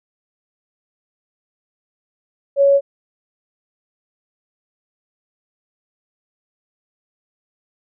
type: tone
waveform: sine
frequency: 558 Hz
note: C#5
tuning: 11 cents sharp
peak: -9 dBFS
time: 2.56-2.81 s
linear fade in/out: 50 ms
effects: none